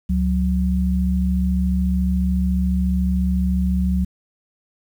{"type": "tone pair together", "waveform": "sine", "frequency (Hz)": [70.1, 184.14], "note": ["C#2", "F#3"], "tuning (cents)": [20, -8], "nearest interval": "octave + perfect fourth", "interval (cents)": 1672, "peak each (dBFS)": -19, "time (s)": [0.09, 4.05], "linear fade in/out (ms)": 10, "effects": ["8-bit"]}